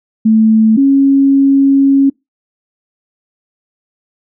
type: tone pair in turn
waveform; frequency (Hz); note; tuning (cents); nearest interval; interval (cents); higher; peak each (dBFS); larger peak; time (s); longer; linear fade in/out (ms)
sine; 220 / 274.6; A3 / C#4; 0 / -16; major third; 384; second; -5; neither; 0.25-0.77 / 0.77-2.1; second; 10
effects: noise-tail reverb RT60 0.2 s tail -25 dB re dry